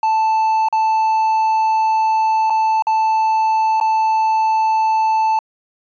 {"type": "tone with dropouts", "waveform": "triangle", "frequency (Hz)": 880, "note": "A5", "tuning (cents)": 0, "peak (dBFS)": -11, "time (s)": [0.03, 5.39], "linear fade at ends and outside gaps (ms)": 2, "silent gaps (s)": [[0.686, 0.726], [2.499, 2.504], [2.823, 2.869], [3.801, 3.811]], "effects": ["resampled to 16000 Hz"]}